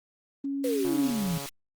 sine tone, 277.2 Hz, C#4, in tune, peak -28 dBFS, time 0.44-1.1 s, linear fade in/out 5 ms
sine exponential sweep, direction down, 518 to 156.2 Hz, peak -26 dBFS, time 0.64-1.38 s, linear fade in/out 5 ms
pink high-pass noise, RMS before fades -40 dBFS, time 0.64-1.49 s, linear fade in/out 0 ms, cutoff 2400 Hz, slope 12 dB/octave
click train, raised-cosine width 1 ms, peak -26 dBFS, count 86, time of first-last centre 0.85-1.457 s, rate 140 Hz
effects Opus 24 kbps

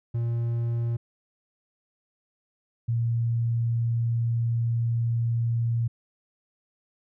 triangle / sine tone pair in turn, 117.4 / 116.59 Hz, A#2 / A#2, +13 / +1 cents, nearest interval unison, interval 12 cents, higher first, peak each -22 / -22 dBFS, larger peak neither, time 0.14-0.97 / 2.88-5.88 s, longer second, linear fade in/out 10 ms, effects none

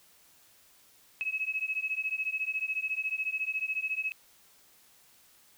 sine beating tone pair, 2562 / 2576 Hz, E7 / E7, -50 / -41 cents, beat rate 14 Hz, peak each -33 / -33 dBFS, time 1.21-4.12 s, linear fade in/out 0 ms, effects white hiss -61 dBFS RMS until 5.57 s

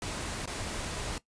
pink noise with dropouts, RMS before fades -36 dBFS, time 0.02-1.18 s, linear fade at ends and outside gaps 1 ms, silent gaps 0.457-0.475 s, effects noise-tail reverb RT60 0.1 s tail -17 dB re dry + resampled to 22050 Hz

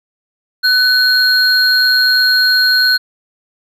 triangle tone pair together, 1500 / 4243 Hz, F#6 / C8, +23 / +23 cents, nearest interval octave + tritone, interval 1800 cents, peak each -10 dBFS, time 0.63-2.98 s, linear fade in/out 20 ms, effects none

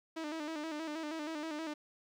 sawtooth tone with vibrato, 311.1 Hz, D#4, in tune, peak -34 dBFS, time 0.16-1.74 s, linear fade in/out 10 ms, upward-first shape square, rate 6.3 Hz, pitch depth 68 cents each way, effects low-pass 6000 Hz 12 dB/octave + 12-bit

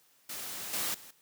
white noise with level steps, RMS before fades -40 / -33 / -51 dBFS, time 0.29-1.11 s, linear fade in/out 5 ms, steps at 0.73 / 0.94 s, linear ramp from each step 5 ms, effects white hiss -66 dBFS RMS until 1.21 s + high-pass 100 Hz 12 dB/octave

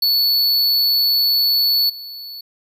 square tone with level steps, 4435 Hz, C#8, in tune, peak -14 / -31 dBFS, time 0.02-2.41 s, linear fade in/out 5 ms, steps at 1.89 s, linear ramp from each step 10 ms, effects none

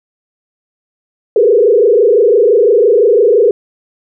sine tone with frequency modulation, 444.2 Hz, A4, 16 cents sharp, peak -5 dBFS, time 1.36-3.51 s, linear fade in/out 2 ms, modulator 25.9 Hz, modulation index 2, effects none

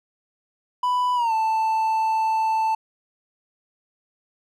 triangle tone with pitch glide, 992 to 883.8 Hz, B5 to A5, +7 to +7 cents, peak -17 dBFS, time 0.83-2.75 s, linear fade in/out 5 ms, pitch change -200 cents, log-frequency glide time 1.15-1.33 s, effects none

